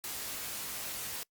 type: noise with comb filter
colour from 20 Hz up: white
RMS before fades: -39 dBFS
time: 0.04-1.23 s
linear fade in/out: 0 ms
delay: 19 ms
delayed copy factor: +0.85
effects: noise-tail reverb RT60 0.1 s tail -24 dB re dry + Opus 48 kbps